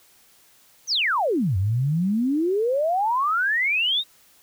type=exponential two-way sweep; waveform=sine; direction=down then up; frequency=6480 to 90 to 3844 Hz; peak=-19 dBFS; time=0.87-4.04 s; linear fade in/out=50 ms; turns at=1.57 s; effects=white hiss -56 dBFS RMS until 4.42 s